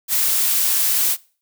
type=noise; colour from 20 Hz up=blue; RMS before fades=-18 dBFS; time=0.08-1.17 s; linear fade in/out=50 ms; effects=noise-tail reverb RT60 0.4 s tail -22 dB re dry